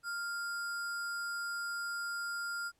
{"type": "tone with sample-and-hold", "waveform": "sine", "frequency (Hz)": 1397, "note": "F6", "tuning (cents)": 0, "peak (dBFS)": -35, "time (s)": [0.03, 2.72], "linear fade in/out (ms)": 50, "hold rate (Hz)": 6300, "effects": ["pink hiss -74 dBFS RMS until 2.79 s", "low-pass 12000 Hz 12 dB/octave"]}